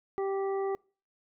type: harmonic tone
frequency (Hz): 390.5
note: G4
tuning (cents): -7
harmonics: 1 / 2 / 3 / 5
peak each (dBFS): -29 / -37 / -42 / -49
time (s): 0.18-0.75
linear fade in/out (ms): 0
effects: noise-tail reverb RT60 0.4 s tail -26 dB re dry